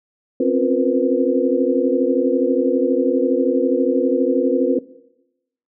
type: tone cluster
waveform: sine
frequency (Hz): 259.5 / 271.8 / 351.5 / 472.4 / 507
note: C4 / C#4 / F4 / A#4 / B4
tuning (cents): -14 / -34 / +11 / +23 / +45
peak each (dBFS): -21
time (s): 0.4-4.79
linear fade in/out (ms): 5
effects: noise-tail reverb RT60 0.9 s tail -19 dB re dry